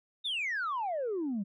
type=exponential sweep; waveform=sine; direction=down; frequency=3752 to 187 Hz; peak=-29 dBFS; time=0.24-1.44 s; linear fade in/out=20 ms; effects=tanh soft clip ceiling -28 dBFS